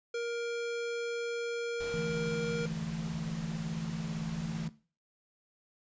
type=tone; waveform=square; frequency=469.9 Hz; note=A#4; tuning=14 cents sharp; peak=-33 dBFS; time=0.14-2.66 s; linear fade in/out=5 ms
type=noise; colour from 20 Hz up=pink; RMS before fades=-46 dBFS; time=1.8-4.68 s; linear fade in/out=5 ms
type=chord; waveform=sine; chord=D suspended second; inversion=none; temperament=equal; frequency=146.83 / 164.81 / 220 Hz; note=D3 / E3 / A3; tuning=0 / 0 / 0 cents; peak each=-42 / -36 / -41 dBFS; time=1.94-4.69 s; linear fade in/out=0 ms
effects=noise-tail reverb RT60 0.4 s tail -18 dB re dry + resampled to 16000 Hz